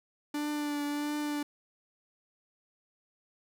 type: tone with vibrato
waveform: 45% pulse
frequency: 293.7 Hz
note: D4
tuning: in tune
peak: -31 dBFS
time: 0.34-1.43 s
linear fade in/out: 5 ms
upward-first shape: triangle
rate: 1.5 Hz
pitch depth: 24 cents each way
effects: none